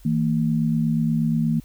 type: tone pair together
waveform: sine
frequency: 160 / 228.4 Hz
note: D#3 / A#3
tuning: +49 / -35 cents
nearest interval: tritone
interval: 616 cents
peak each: -21 dBFS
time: 0.05-1.6 s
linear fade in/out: 5 ms
effects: added 44 Hz sine -45 dBFS peak until 1.64 s + white hiss -56 dBFS RMS until 1.64 s